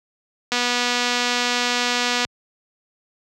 click train, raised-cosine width 0.2 ms, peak -4 dBFS, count 423, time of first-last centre 0.52-2.25 s, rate 244 Hz, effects high-pass 80 Hz 12 dB/octave

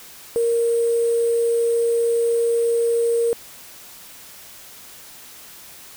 sine tone with sample-and-hold, 466.2 Hz, A#4, in tune, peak -16 dBFS, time 0.36-3.33 s, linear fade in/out 0 ms, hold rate 8820 Hz, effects white hiss -42 dBFS RMS until 5.96 s

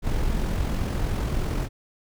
brown noise with amplitude modulation, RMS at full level -23 dBFS, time 0.02-1.69 s, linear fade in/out 50 ms, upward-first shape sine, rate 43.1 Hz, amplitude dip 40%, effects none

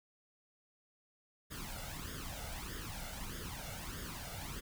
pink noise with flanger, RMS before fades -44 dBFS, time 1.5-4.61 s, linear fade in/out 20 ms, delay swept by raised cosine 0.59 to 1.44 ms, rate 1.6 Hz, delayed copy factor +0.7, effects none

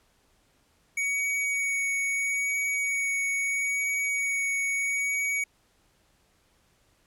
square tone with vibrato, 2242 Hz, C#7, 19 cents sharp, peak -26 dBFS, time 0.97-5.44 s, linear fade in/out 5 ms, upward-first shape sine, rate 0.76 Hz, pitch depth 10 cents each way, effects pink hiss -66 dBFS RMS until 7.06 s + low-pass 12000 Hz 12 dB/octave

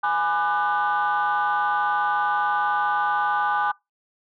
sine chord, G# half-diminished seventh, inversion none, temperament just, 830.6 / 996.7 / 1196.1 / 1495.1 Hz, G#5 / B5 / D6 / F#6, 0 / +16 / +31 / +18 cents, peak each -22 / -28 / -24 / -25 dBFS, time 0.03-3.72 s, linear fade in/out 10 ms, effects noise-tail reverb RT60 0.2 s tail -24 dB re dry + tanh soft clip ceiling -14 dBFS

